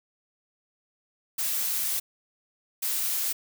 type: noise bursts at uneven times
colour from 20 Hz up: blue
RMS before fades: -28 dBFS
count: 2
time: 1.38-2 / 2.82-3.33 s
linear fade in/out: 10 ms
effects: none